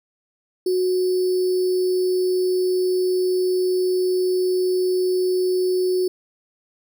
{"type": "tone with sample-and-hold", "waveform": "sine", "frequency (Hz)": 367.4, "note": "F#4", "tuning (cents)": -12, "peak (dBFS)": -17, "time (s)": [0.66, 6.08], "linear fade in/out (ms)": 5, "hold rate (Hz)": 4900, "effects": []}